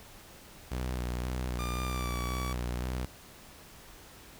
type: tone with vibrato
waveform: sawtooth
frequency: 61.74 Hz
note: B1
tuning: in tune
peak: -28 dBFS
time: 0.71-3.06 s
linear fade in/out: 10 ms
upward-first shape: square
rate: 1.9 Hz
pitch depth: 33 cents each way
type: tone with pitch glide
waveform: sawtooth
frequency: 1198 to 1141.9 Hz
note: D6 to D6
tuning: +34 to -49 cents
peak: -34 dBFS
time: 1.59-2.53 s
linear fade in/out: 2 ms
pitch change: -83 cents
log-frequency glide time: 1.83-2.21 s
effects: pink hiss -52 dBFS RMS until 4.39 s